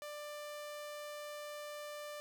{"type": "tone", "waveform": "sawtooth", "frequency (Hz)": 592, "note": "D5", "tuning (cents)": 14, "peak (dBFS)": -40, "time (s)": [0.02, 2.2], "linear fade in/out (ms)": 0, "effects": []}